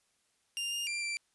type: tone with pitch steps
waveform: sawtooth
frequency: 2798 / 2819 / 2372 / 2350 Hz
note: F7 / F7 / D7 / D7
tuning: +3 / +16 / +17 / +1 cents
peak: -30 dBFS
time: 0.57-1.17 s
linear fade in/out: 0 ms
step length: 150 ms
effects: white hiss -74 dBFS RMS until 1.34 s + resampled to 24000 Hz